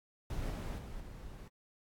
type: noise with level steps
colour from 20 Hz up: brown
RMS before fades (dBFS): -37 / -39 / -45 / -48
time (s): 0.3-1.48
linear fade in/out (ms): 2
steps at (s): 0.5 / 0.78 / 1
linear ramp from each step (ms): 5
effects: AAC 64 kbps